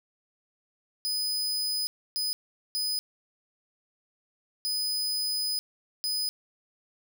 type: tone bursts at uneven times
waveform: 40% pulse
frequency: 5000 Hz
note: D#8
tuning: 8 cents sharp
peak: -26 dBFS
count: 5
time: 1.05-1.87 / 2.16-2.33 / 2.75-2.99 / 4.65-5.59 / 6.04-6.29 s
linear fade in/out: 0 ms
effects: 9-bit